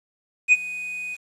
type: tone with ADSR envelope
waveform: triangle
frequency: 2489 Hz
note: D#7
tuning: in tune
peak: -8 dBFS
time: 0.48-1.17 s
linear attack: 44 ms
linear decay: 34 ms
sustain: -19 dB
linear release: 35 ms
effects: resampled to 24000 Hz + 8-bit